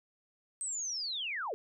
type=linear sweep; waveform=sine; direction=down; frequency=8372 to 367.5 Hz; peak=-34 dBFS; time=0.61-1.54 s; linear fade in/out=0 ms; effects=none